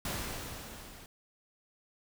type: noise with level ramp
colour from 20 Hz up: pink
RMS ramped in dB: -35 to -52 dBFS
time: 0.05-1.06 s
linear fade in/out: 2 ms
effects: none